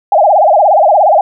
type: tone with vibrato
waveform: sine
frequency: 709 Hz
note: F5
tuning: 26 cents sharp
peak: -4 dBFS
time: 0.12-1.21 s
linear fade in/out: 2 ms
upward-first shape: sine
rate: 17 Hz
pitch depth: 280 cents each way
effects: none